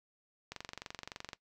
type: click train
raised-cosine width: 0.2 ms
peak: -24 dBFS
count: 20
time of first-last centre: 0.52-1.332 s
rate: 23.4 Hz
effects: noise-tail reverb RT60 0.1 s tail -18 dB re dry